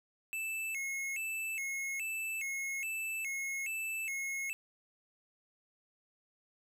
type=tone with vibrato; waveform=square; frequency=2393 Hz; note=D7; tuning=32 cents sharp; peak=-36 dBFS; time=0.33-4.53 s; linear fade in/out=0 ms; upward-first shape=square; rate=1.2 Hz; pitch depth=170 cents each way; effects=none